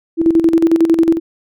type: tone with tremolo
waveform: sine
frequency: 329.6 Hz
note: E4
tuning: in tune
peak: -6 dBFS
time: 0.17-1.2 s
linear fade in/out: 50 ms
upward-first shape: square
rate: 11 Hz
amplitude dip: 65%
effects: none